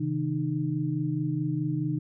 sine tone cluster, 134 / 158.7 / 304.7 Hz, C3 / D#3 / D#4, +42 / +35 / -36 cents, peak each -30 dBFS, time 0-1.99 s, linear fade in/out 10 ms, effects none

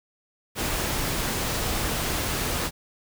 pink noise, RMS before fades -27 dBFS, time 0.55-2.71 s, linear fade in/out 50 ms, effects none

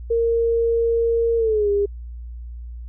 sine tone with pitch glide, 462.3 to 404.8 Hz, A#4 to G#4, -14 to -44 cents, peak -16 dBFS, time 0.1-1.86 s, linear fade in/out 10 ms, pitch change -230 cents, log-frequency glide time 1.37-1.7 s, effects added 59 Hz sine -31 dBFS peak until 2.88 s

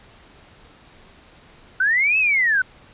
sine linear two-way sweep, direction up then down, 1474 to 2637 to 1474 Hz, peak -15 dBFS, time 1.8-2.62 s, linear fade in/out 5 ms, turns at 2.18 s, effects pink hiss -49 dBFS RMS until 2.93 s + resampled to 8000 Hz

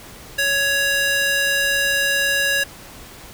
square tone with high-pass filter, 557 Hz, C#5, 8 cents sharp, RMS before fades -19 dBFS, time 0.38-2.64 s, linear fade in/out 10 ms, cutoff 1500 Hz, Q 1.3, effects pink hiss -40 dBFS RMS until 3.33 s

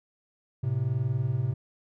triangle tone pair together, 110 / 130.81 Hz, A2 / C3, 0 / 0 cents, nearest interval minor third, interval 300 cents, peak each -27 / -25 dBFS, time 0.63-1.54 s, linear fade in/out 10 ms, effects none

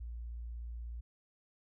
sine tone, 58.27 Hz, A#1, in tune, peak -40 dBFS, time 0-1.01 s, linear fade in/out 10 ms, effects none

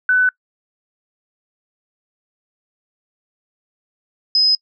sine tone pair in turn, 1500 / 5060 Hz, F#6 / D#8, +23 / +28 cents, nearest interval octave + major sixth, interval 2105 cents, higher second, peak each -11 dBFS, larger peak neither, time 0.09-0.29 / 4.35-4.55 s, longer neither, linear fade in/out 2 ms, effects noise-tail reverb RT60 0.1 s tail -26 dB re dry

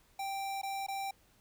square tone with dropouts, 784 Hz, G5, in tune, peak -36 dBFS, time 0.19-1.11 s, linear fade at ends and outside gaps 5 ms, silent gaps 0.616-0.631 / 0.866-0.883 s, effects pink hiss -67 dBFS RMS until 1.4 s

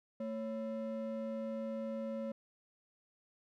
triangle ring-modulated tone, 388.3 Hz, G4, 16 cents flat, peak -32 dBFS, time 0.2-2.32 s, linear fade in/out 5 ms, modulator 164 Hz, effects none

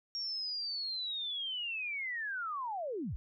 sine linear sweep, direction down, 5588 to 38.89 Hz, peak -35 dBFS, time 0.15-3.16 s, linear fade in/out 0 ms, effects none

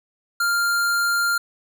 square tone, 1396.9 Hz, F6, in tune, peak -19 dBFS, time 0.4-1.38 s, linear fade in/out 5 ms, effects none

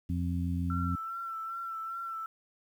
harmonic tone, 87.31 Hz, F2, in tune, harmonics 1 / 2 / 3, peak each -31 / -34 / -36 dBFS, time 0.09-0.96 s, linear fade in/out 10 ms
sine tone with vibrato, 1343 Hz, E6, 32 cents sharp, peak -35 dBFS, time 0.7-2.26 s, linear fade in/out 2 ms, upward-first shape sine, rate 2.5 Hz, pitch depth 27 cents each way
effects 10-bit

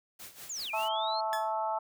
white noise with tremolo, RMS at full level -45 dBFS, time 0.19-0.89 s, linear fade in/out 10 ms, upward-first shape sine, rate 5.2 Hz, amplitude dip 75%
sine linear two-way sweep, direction down then up, 7459 to 2349 to 4350 Hz, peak -35 dBFS, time 0.49-1.21 s, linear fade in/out 10 ms, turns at 0.71 s
harmonic tone, 218.7 Hz, A3, 10 cents flat, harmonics 3 / 4 / 5 / 6, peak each -35 / -31 / -41 / -39 dBFS, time 0.73-1.79 s, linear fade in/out 10 ms
sawtooth tone with exponential decay, 1713 Hz, A6, 47 cents flat, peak -28 dBFS, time 1.33-1.53 s, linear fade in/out 0 ms, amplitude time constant 42 ms
effects none

